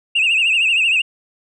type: tone with vibrato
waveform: sine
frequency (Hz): 2667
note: E7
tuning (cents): +20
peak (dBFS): -11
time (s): 0.15-1.02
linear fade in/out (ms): 10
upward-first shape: triangle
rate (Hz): 13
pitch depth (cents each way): 130
effects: tanh soft clip ceiling -10 dBFS